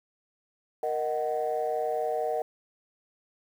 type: chord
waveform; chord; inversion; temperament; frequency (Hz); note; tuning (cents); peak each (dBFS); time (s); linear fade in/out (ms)
sine; D# minor; second; just; 466.7 / 622.3 / 746.7; A#4 / D#5 / F#5; +2 / 0 / +16; -30; 0.83-2.42; 2
effects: tanh soft clip ceiling -19 dBFS + 9-bit